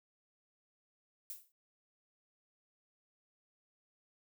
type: noise with exponential decay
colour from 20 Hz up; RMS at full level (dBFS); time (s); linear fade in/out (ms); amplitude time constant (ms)
violet; -41; 1.3-1.52; 1; 46
effects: none